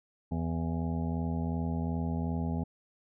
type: harmonic tone with a mistuned harmonic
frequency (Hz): 82.7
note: E2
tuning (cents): +6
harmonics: 1 / 2 / 3 / 5 / 6 / 7 / 8 / 9 / 10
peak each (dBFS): -34 / -33 / -35 / -46 / -49 / -52 / -47 / -53 / -45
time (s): 0.31-2.64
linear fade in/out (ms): 10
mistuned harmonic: 9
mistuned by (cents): -33
effects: none